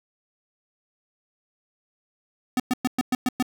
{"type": "tone bursts", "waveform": "square", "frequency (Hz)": 251.9, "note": "B3", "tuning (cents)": 34, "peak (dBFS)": -20, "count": 7, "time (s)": [2.57, 3.426], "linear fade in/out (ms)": 2, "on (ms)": 28, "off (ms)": 110, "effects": []}